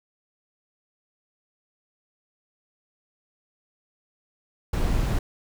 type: noise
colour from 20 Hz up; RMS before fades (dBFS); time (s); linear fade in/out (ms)
brown; -23; 4.73-5.19; 5
effects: none